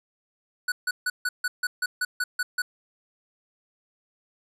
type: tone bursts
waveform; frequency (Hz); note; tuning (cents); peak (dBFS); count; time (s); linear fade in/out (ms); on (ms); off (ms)
square; 1480; F#6; 0; -24; 11; 0.68-2.62; 5; 40; 150
effects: resampled to 32000 Hz